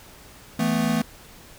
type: chord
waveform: square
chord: E suspended fourth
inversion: none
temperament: equal with one note detuned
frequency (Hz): 164.81 / 220 / 248.5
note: E3 / A3 / B3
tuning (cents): 0 / 0 / +11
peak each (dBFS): -27 / -24 / -26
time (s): 0.59-1.02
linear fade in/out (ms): 5
effects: pink hiss -47 dBFS RMS until 1.58 s